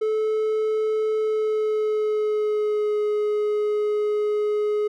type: tone with pitch glide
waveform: triangle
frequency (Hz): 434 to 420.2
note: A4 to G#4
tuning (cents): -24 to +20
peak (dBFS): -18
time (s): 0.01-4.88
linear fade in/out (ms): 10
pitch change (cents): -56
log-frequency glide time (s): 1.19-2.99
effects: none